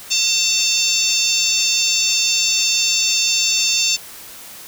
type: harmonic tone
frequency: 898 Hz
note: A5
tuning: 35 cents sharp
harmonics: 3 / 4 / 5 / 6 / 7 / 8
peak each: -22 / -22 / -22 / -22 / -22 / -22 dBFS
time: 0.1-3.97 s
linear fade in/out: 20 ms
effects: white hiss -37 dBFS RMS until 4.67 s